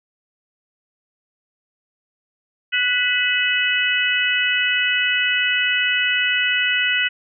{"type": "harmonic tone with a mistuned harmonic", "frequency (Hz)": 493.9, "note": "B4", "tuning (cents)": 0, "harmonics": [3, 4, 5, 6], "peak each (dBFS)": [-22, -22, -22, -22], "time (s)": [2.72, 7.09], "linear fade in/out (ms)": 20, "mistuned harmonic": 5, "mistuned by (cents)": 66, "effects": []}